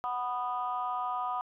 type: chord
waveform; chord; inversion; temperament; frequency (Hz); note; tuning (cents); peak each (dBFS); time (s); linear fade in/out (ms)
sine; B major; second; just; 740.8 / 987.8 / 1234.7; F#5 / B5 / D#6; +2 / 0 / -14; -34; 0.04-1.41; 0
effects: tanh soft clip ceiling -22 dBFS